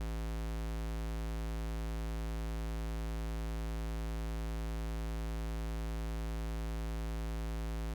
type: tone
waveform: square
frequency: 55 Hz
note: A1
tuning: in tune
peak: -36 dBFS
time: 0-7.94 s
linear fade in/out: 5 ms
effects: none